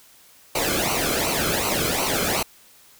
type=noise with flanger; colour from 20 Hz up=pink; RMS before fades=-23 dBFS; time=0.55-2.43 s; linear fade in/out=5 ms; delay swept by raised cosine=0.57 to 1.1 ms; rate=2.7 Hz; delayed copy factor=-0.75; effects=white hiss -52 dBFS RMS until 2.99 s